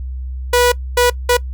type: tone bursts at uneven times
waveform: sawtooth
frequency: 488.6 Hz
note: B4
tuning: 19 cents flat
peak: -6 dBFS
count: 3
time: 0.53-0.72 / 0.97-1.1 / 1.29-1.37 s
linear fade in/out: 5 ms
effects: noise-tail reverb RT60 0.1 s tail -21 dB re dry + added 64 Hz sine -22 dBFS peak until 1.53 s